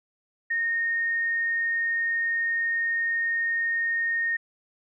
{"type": "tone", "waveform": "sine", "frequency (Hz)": 1846, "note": "A#6", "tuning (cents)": -17, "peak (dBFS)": -23, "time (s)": [0.5, 4.37], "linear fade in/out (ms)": 10, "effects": []}